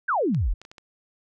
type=exponential sweep; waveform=sine; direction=down; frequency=1682 to 32.48 Hz; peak=-20 dBFS; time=0.08-0.54 s; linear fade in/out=10 ms
type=clicks; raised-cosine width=0.2 ms; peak=-27 dBFS; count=5; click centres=0.347 / 0.616 / 0.651 / 0.715 / 0.782 s
effects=none